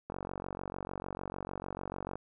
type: click train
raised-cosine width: 1 ms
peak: -24 dBFS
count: 97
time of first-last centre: 0.1-2.156 s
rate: 46.7 Hz
effects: none